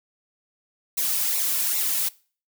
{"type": "noise with flanger", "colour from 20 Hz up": "blue", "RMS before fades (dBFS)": -24, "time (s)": [0.97, 2.09], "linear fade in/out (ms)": 10, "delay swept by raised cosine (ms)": [0.62, 2.52], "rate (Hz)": 2.5, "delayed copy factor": -0.8, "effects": ["noise-tail reverb RT60 0.4 s tail -22 dB re dry"]}